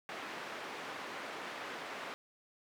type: band-pass noise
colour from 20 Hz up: white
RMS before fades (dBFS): -44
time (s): 0.09-2.14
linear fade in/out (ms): 0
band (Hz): 260 to 1900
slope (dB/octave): 12
effects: none

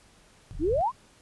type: low-pass noise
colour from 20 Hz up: pink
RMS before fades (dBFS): -36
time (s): 0.51-0.81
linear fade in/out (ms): 0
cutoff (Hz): 150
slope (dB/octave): 48
type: exponential sweep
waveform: sine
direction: up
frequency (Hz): 277.2 to 1108.7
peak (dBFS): -22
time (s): 0.59-0.92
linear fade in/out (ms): 50
effects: pink hiss -58 dBFS RMS until 1.21 s + resampled to 24000 Hz

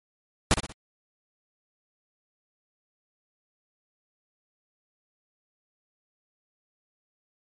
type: noise with echo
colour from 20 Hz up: pink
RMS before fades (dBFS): -19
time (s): 0.51-0.54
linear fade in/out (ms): 0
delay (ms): 61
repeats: 3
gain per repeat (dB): -8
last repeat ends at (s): 0.723
effects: MP3 48 kbps

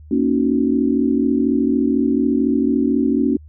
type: chord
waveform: sine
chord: D# minor seventh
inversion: second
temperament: equal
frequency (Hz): 233.1 / 277.2 / 311.1 / 370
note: A#3 / C#4 / D#4 / F#4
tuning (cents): 0 / 0 / 0 / 0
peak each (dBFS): -19 / -17 / -23 / -23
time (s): 0.11-3.37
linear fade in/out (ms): 5
effects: added 76 Hz sine -38 dBFS peak until 3.48 s

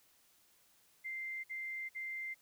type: tone bursts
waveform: sine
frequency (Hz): 2089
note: C7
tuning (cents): -3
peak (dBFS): -39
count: 3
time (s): 1.04-2.346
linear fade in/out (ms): 20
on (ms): 400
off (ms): 53
effects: white hiss -69 dBFS RMS until 2.41 s

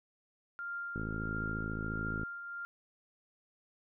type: tone with tremolo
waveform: sine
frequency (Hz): 1396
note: F6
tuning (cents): -1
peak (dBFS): -36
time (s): 0.59-2.65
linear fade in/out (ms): 0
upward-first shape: triangle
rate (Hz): 1.5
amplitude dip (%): 50
type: click train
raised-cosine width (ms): 3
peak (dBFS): -26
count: 70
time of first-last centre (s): 0.96-2.233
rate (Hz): 54.2
effects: none

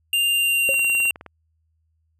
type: tone with pitch glide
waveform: square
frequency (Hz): 2794 to 2760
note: F7 to F7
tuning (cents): 0 to -21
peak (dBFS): -18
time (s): 0.13-1.11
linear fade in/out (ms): 2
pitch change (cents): -21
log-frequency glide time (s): 0.31-0.76
type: tone with exponential decay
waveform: sine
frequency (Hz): 545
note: C#5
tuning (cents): -29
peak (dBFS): -19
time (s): 0.69-0.79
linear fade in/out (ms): 0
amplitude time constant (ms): 21
type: click train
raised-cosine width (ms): 0.5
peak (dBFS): -23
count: 12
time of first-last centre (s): 0.69-1.263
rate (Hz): 19.2
effects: added 80 Hz sine -64 dBFS peak until 2.19 s

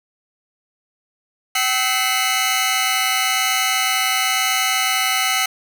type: tone cluster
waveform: sawtooth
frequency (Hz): 766 / 1297 / 2034 / 2162 / 2953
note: G5 / E6 / C7 / C#7 / F#7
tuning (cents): -40 / -28 / -50 / -44 / -4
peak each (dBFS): -20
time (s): 1.55-5.46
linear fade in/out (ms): 5
effects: none

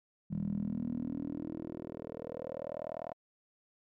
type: tone with band-pass filter sweep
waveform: 10% pulse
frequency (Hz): 40.11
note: E1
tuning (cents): -47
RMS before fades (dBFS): -39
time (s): 0.3-3.14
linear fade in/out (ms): 20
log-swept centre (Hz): 180 to 710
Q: 5.4
effects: none

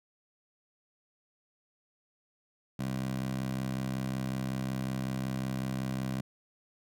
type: tone with high-pass filter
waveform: 15% pulse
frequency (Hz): 65.41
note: C2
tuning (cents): 0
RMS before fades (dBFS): -34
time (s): 2.79-6.21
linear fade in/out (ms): 5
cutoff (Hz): 150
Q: 2
effects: none

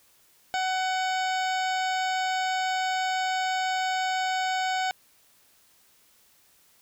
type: harmonic tone with a mistuned harmonic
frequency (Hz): 749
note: F#5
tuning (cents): +21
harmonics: 1 / 2 / 3 / 4 / 5 / 6 / 7 / 9 / 10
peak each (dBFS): -26 / -32 / -36 / -38 / -40 / -42 / -43 / -45 / -46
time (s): 0.54-4.91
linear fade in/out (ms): 0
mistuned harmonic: 5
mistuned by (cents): -29
effects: white hiss -61 dBFS RMS until 6.81 s

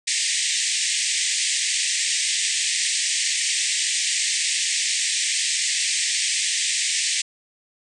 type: band-pass noise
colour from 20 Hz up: white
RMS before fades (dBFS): -23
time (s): 0.07-7.22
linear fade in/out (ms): 10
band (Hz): 1800 to 8900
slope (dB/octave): 96
effects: none

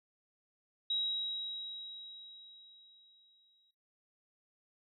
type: tone with exponential decay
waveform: sine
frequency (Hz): 3836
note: A#7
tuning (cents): +49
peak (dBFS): -30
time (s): 0.9-3.71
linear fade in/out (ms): 5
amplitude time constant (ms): 610
effects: noise-tail reverb RT60 0.5 s tail -24 dB re dry

